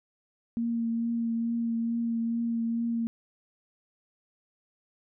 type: tone with vibrato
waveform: sine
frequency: 231.4 Hz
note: A#3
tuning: 13 cents flat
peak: -26 dBFS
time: 0.57-3.07 s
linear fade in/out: 0 ms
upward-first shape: triangle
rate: 2.3 Hz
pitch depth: 19 cents each way
effects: none